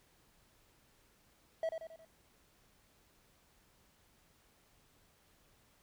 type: tone with echo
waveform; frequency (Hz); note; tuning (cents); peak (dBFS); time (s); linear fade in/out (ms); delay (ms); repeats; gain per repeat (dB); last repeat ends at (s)
triangle; 649; E5; -27; -30; 1.63-1.69; 2; 90; 4; -6; 2.05
effects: pink hiss -69 dBFS RMS until 5.82 s